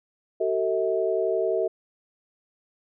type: tone cluster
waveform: sine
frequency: 379.3 / 450.7 / 644 Hz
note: F#4 / A4 / E5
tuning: +43 / +42 / -41 cents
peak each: -26 dBFS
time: 0.4-1.68 s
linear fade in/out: 10 ms
effects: none